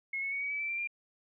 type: tone with pitch steps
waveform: sine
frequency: 2171 / 2201 / 2232 / 2263 / 2295 / 2327 / 2359 / 2392 Hz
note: C#7 / C#7 / C#7 / C#7 / D7 / D7 / D7 / D7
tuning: -37 / -13 / +11 / +35 / -40 / -17 / +7 / +31 cents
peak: -32 dBFS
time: 0.13-0.874 s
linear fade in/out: 5 ms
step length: 93 ms
effects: none